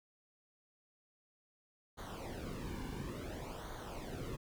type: noise with flanger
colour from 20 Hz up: brown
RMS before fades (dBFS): -44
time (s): 1.97-4.37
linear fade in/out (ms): 20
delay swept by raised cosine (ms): 0.38 to 1.58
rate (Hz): 0.57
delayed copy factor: -0.75
effects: none